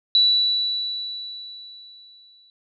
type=tone with exponential decay; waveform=sine; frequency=3946 Hz; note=B7; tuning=2 cents flat; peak=-12 dBFS; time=0.15-2.5 s; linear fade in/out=1 ms; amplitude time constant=510 ms; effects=none